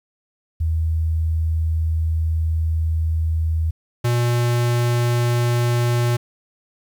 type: tone pair in turn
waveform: sine / square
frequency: 80.4 / 120.13 Hz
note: E2 / B2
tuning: -43 / -47 cents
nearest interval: perfect fifth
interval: 696 cents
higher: second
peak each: -17 dBFS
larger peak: neither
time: 0.6-3.71 / 4.04-6.17 s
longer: first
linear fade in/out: 10 ms
effects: 9-bit